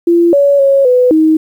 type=tone with pitch steps; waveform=sine; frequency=341.8 / 565 / 550 / 499.1 / 315.2 Hz; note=F4 / C#5 / C#5 / B4 / D#4; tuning=-37 / +33 / -14 / +18 / +23 cents; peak=-5 dBFS; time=0.07-1.37 s; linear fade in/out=5 ms; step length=260 ms; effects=7-bit